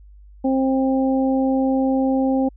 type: harmonic tone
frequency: 265 Hz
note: C4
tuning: 22 cents sharp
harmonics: 1 / 2 / 3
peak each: -17 / -23 / -27 dBFS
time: 0.44-2.49 s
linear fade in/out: 10 ms
effects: added 50 Hz sine -42 dBFS peak until 2.56 s